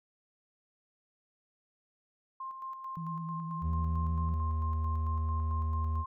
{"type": "tone with tremolo", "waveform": "sine", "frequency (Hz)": 1057, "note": "C6", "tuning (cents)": 17, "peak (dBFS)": -37, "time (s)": [2.4, 6.06], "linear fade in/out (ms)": 5, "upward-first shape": "square", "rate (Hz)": 4.5, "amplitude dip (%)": 45}
{"type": "tone with vibrato", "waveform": "sine", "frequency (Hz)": 164.1, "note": "E3", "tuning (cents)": -8, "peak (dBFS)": -36, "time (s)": [2.97, 4.34], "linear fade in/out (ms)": 0, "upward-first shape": "sine", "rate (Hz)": 9.8, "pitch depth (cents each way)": 33}
{"type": "tone", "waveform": "triangle", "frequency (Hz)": 79, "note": "D#2", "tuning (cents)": 27, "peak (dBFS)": -27, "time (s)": [3.61, 6.05], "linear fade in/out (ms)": 50}
{"effects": []}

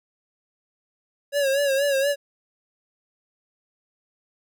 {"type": "tone with vibrato", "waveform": "square", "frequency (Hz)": 555, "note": "C#5", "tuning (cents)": 2, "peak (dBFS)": -20, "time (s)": [1.32, 2.16], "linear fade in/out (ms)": 50, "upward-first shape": "sine", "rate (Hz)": 4.2, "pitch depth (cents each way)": 66, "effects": []}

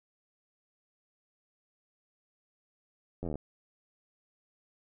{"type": "slowing click train", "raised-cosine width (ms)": 2, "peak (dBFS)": -24, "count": 11, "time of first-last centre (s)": [3.23, 3.356], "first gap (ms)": 11, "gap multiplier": 1.03, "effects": []}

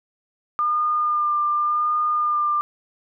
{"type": "tone with vibrato", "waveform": "sine", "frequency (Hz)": 1205, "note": "D6", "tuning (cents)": 44, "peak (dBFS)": -18, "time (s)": [0.59, 2.61], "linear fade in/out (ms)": 0, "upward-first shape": "sine", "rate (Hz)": 0.88, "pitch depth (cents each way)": 19, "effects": []}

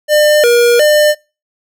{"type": "tone with vibrato", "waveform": "square", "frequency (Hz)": 535, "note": "C5", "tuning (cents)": 38, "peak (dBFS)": -7, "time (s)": [0.08, 1.15], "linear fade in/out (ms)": 50, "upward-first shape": "square", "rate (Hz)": 1.4, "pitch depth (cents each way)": 200, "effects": ["noise-tail reverb RT60 0.3 s tail -23 dB re dry"]}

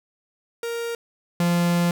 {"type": "tone pair in turn", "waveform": "45% pulse", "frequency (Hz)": [466.8, 173.24], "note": ["A#4", "F3"], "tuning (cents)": [2, -14], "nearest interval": "octave + perfect fourth", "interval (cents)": 1716, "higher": "first", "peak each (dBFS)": [-26, -18], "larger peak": "second", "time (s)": [[0.63, 0.95], [1.4, 1.91]], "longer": "second", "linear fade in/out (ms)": 2, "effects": []}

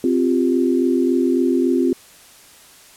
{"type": "chord", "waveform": "sine", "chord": "C suspended fourth", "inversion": "none", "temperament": "just", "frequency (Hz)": [261.6, 348.8, 392.4], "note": ["C4", "F4", "G4"], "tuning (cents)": [0, -2, 2], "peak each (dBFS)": [-17, -18, -23], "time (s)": [0.04, 1.93], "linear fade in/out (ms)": 2, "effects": ["white hiss -46 dBFS RMS until 2.96 s", "low-pass 12000 Hz 12 dB/octave"]}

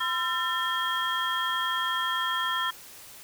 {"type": "tone cluster", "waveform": "sine", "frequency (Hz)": [1023, 1355, 1794, 3245], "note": ["C6", "E6", "A6", "G#7"], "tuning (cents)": [-39, 47, 33, -41], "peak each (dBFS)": -31, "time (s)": [0, 2.71], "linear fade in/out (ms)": 10, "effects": ["white hiss -47 dBFS RMS until 3.23 s"]}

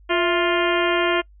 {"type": "harmonic tone with a mistuned harmonic", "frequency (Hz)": 350.7, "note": "F4", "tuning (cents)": 7, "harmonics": [1, 2, 3, 4, 5, 6, 7, 8, 9], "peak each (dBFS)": [-21, -24, -26, -27, -28, -29, -29, -30, -31], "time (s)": [0.09, 1.22], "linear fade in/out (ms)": 20, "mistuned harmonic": 2, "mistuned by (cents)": -83, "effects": ["noise-tail reverb RT60 0.1 s tail -25 dB re dry", "added 50 Hz sine -46 dBFS peak until 1.4 s"]}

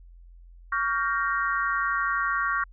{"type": "chord", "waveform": "sine", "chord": "G half-diminished seventh", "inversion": "second", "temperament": "equal with one note detuned", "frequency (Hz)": [1128.1, 1396.9, 1568, 1864.7], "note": ["Db6", "F6", "G6", "Bb6"], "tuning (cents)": [30, 0, 0, 0], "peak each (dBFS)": [-27, -28, -31, -31], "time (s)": [0.72, 2.64], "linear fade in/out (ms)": 5, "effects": ["added 43 Hz sine -46 dBFS peak until 2.72 s"]}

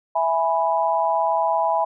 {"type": "chord", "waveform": "sine", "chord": "E major", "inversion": "none", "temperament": "equal", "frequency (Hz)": [659.3, 830.6, 987.8], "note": ["E5", "G#5", "B5"], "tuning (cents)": [0, 0, 0], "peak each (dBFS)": -22, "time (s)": [0.15, 1.85], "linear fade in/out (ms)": 10, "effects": []}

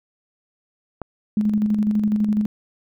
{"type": "click", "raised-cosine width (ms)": 1, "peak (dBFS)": -15, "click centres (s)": 1.017}
{"type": "tone with tremolo", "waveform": "sine", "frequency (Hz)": 211.1, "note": "G#3", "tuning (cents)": 29, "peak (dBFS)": -15, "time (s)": [1.37, 2.46], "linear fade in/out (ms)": 2, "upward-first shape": "square", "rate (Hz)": 12, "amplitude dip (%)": 40}
{"effects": []}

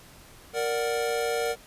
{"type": "chord", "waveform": "square", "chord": "Bb augmented", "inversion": "none", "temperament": "equal", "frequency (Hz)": [466.2, 587.3, 740], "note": ["Bb4", "D5", "F#5"], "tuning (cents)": [0, 0, 0], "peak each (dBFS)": [-28, -33, -33], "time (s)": [0.53, 1.56], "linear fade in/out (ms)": 50, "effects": ["pink hiss -51 dBFS RMS until 1.66 s", "resampled to 32000 Hz"]}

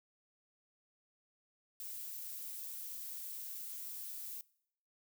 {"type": "noise", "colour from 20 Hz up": "violet", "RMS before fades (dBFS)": -45, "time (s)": [1.8, 4.41], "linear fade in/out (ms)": 0, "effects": ["noise-tail reverb RT60 0.7 s tail -23 dB re dry"]}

